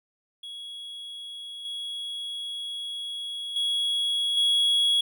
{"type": "tone with level steps", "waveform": "triangle", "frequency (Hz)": 3336, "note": "G#7", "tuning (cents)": 7, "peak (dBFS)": [-35, -30, -22, -18], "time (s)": [0.43, 5.01], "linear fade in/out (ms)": 5, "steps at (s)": [1.65, 3.56, 4.37], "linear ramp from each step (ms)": 2, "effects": []}